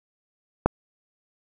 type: click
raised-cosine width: 1 ms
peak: -3 dBFS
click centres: 0.66 s
effects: none